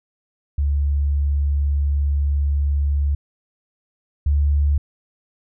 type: tone pair in turn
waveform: sine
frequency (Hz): 71.4 / 72.31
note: D2 / D2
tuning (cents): -48 / -26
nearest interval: unison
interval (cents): 22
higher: second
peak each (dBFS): -16 / -14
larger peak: second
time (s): 0.58-3.15 / 4.26-4.78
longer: first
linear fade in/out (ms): 5
effects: none